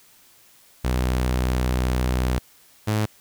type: tone pair in turn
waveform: sawtooth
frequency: 62.7 / 107.1 Hz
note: B1 / A2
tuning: +27 / -46 cents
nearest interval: major sixth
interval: 927 cents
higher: second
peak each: -16 dBFS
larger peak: neither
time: 0.84-2.39 / 2.87-3.06 s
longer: first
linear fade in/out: 10 ms
effects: white hiss -54 dBFS RMS until 3.2 s